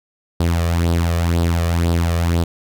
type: tone with flanger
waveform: sawtooth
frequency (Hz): 84.7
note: E2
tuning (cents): +48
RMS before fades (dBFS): -17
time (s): 0.4-2.44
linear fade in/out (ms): 5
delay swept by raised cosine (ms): 0.22 to 1.72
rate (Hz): 2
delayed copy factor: +0.6
effects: none